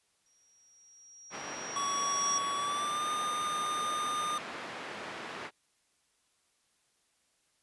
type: tone with exponential growth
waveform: sine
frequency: 5680 Hz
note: F8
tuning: 28 cents sharp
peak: -28 dBFS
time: 0.26-2.38 s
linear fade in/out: 1 ms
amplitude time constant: 460 ms
type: band-pass noise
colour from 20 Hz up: white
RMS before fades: -42 dBFS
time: 1.3-5.51 s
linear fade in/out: 50 ms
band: 180 to 1900 Hz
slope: 12 dB/octave
type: tone with pitch glide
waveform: square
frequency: 1126 to 1213.8 Hz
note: C#6 to D#6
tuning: +27 to -43 cents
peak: -32 dBFS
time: 1.76-4.38 s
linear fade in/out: 2 ms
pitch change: +130 cents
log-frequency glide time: 2.52-3.07 s
effects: white hiss -73 dBFS RMS until 7.62 s + resampled to 24000 Hz